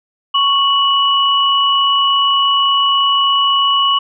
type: tone pair together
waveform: sine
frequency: 1108.7 / 2943 Hz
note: C#6 / F#7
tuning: 0 / -10 cents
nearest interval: octave + perfect fourth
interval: 1690 cents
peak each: -13 dBFS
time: 0.34-3.99 s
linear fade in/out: 10 ms
effects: none